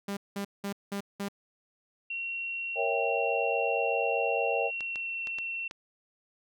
sawtooth tone bursts, 200 Hz, G3, 35 cents sharp, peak -28 dBFS, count 5, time 0.08-1.285 s, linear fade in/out 5 ms, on 89 ms, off 190 ms
sine tone with pitch glide, 2734 to 2712 Hz, F7 to E7, -37 to +49 cents, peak -32 dBFS, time 2.1-5.68 s, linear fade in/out 5 ms, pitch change -14 cents, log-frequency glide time 4.72-5.12 s
sine chord, A# diminished seventh, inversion none, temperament equal, 466.2 / 554.4 / 659.3 / 784 Hz, A#4 / C#5 / E5 / G5, 0 / 0 / 0 / 0 cents, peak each -31 / -32 / -33 / -32 dBFS, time 2.75-4.71 s, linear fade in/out 50 ms
clicks, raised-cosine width 0.2 ms, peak -24 dBFS, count 5, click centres 4.807 / 4.958 / 5.272 / 5.386 / 5.711 s
effects none

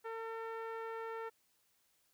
sawtooth tone with low-pass filter, 451.8 Hz, A4, 46 cents sharp, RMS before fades -43 dBFS, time 0.04-1.3 s, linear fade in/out 20 ms, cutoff 1600 Hz, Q 1.6, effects white hiss -75 dBFS RMS until 2.13 s

